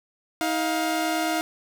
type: tone pair together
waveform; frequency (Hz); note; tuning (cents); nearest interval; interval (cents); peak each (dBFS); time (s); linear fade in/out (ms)
sawtooth; 317.9 / 705; D#4 / F5; +37 / +16; octave + major second; 1379; -22; 0.41-1.41; 0
effects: none